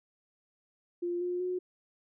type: tone with pitch steps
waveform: sine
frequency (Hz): 349.2 / 356.3 / 363.6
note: F4 / F4 / F#4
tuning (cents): 0 / +35 / -30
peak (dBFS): -30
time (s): 1.02-1.59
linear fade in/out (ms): 10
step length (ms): 190
effects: none